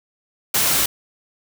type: noise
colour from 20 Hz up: white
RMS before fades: -18 dBFS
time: 0.54-0.86 s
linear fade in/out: 5 ms
effects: none